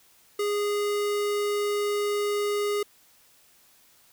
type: tone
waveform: square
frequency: 412 Hz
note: G#4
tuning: 14 cents flat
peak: -25 dBFS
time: 0.39-2.83 s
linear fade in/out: 5 ms
effects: white hiss -59 dBFS RMS until 4.12 s